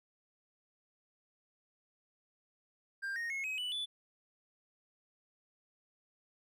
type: tone with pitch steps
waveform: triangle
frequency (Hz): 1591 / 1859.5 / 2173 / 2540 / 2969 / 3470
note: G6 / A#6 / C#7 / D#7 / F#7 / A7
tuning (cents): +25 / -5 / -35 / +35 / +5 / -25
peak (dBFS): -34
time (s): 3.02-3.86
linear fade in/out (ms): 20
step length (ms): 140
effects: none